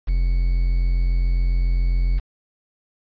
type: tone with quantisation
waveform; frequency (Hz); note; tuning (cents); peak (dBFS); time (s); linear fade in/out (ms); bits
triangle; 43.65; F1; 0; -14; 0.07-2.2; 20; 7
effects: resampled to 11025 Hz